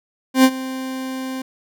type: tone with ADSR envelope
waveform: 40% pulse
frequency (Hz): 261.4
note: C4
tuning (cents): -1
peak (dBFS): -6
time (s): 0.34-1.42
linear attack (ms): 100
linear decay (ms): 58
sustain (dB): -18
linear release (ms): 5
effects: none